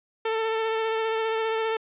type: tone with vibrato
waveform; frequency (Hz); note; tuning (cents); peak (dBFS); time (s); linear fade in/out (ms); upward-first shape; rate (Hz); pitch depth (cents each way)
sawtooth; 445.1; A4; +20; -20; 0.25-1.77; 5; sine; 15; 16
effects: resampled to 8000 Hz + 10-bit